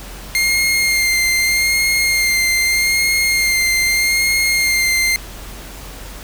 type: tone with vibrato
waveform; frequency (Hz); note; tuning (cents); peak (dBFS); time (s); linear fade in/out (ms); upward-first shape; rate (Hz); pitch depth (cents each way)
sawtooth; 2116; C7; +19; -10; 0.35-5.16; 0; sine; 0.81; 22
effects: added 46 Hz sine -33 dBFS peak until 6.23 s + pink hiss -35 dBFS RMS until 6.23 s